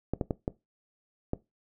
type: clicks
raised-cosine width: 2 ms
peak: -15 dBFS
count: 5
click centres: 0.136 / 0.212 / 0.308 / 0.479 / 1.334 s
effects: noise-tail reverb RT60 0.2 s tail -19 dB re dry